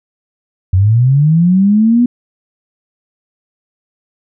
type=linear sweep; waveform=sine; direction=up; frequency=88.8 to 246.9 Hz; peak=-6 dBFS; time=0.73-2.06 s; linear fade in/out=5 ms; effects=none